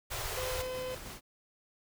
pink band-stop noise, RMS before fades -37 dBFS, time 0.1-0.63 s, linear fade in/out 20 ms, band 130 to 370 Hz, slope 48 dB/octave
harmonic tone, 510 Hz, C5, 44 cents flat, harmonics 1 / 2 / 3 / 4 / 5 / 6 / 7 / 8 / 9 / 10, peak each -36 / -48 / -56 / -54 / -53 / -52 / -62 / -59 / -65 / -57 dBFS, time 0.37-0.95 s, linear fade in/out 5 ms
pink noise with tremolo, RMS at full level -44 dBFS, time 0.59-1.21 s, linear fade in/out 50 ms, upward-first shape square, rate 6.4 Hz, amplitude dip 25%
effects none

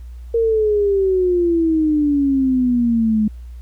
sine exponential sweep, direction down, 464.5 to 211.1 Hz, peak -13 dBFS, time 0.34-3.28 s, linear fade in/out 5 ms, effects added 60 Hz sine -31 dBFS peak until 3.61 s + pink hiss -58 dBFS RMS until 3.61 s

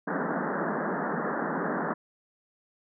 pink band-pass noise, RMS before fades -30 dBFS, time 0.07-1.94 s, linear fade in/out 10 ms, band 160 to 1800 Hz, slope 96 dB/octave, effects none

